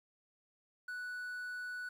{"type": "tone with quantisation", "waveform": "triangle", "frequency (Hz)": 1480, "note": "F#6", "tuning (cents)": 0, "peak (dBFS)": -38, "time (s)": [0.88, 1.89], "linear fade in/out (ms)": 5, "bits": 11, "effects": []}